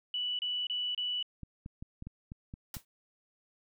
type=tone bursts; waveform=sine; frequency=2960 Hz; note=F#7; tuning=in tune; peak=-31 dBFS; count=4; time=0.14-1.227 s; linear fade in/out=2 ms; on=250 ms; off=29 ms
type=clicks; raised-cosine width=5 ms; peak=-30 dBFS; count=8; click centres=1.433 / 1.661 / 1.825 / 2.024 / 2.07 / 2.319 / 2.539 / 2.768 s
type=noise with exponential decay; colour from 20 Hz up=white; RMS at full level=-38 dBFS; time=2.74-2.85 s; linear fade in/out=2 ms; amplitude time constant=23 ms
effects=none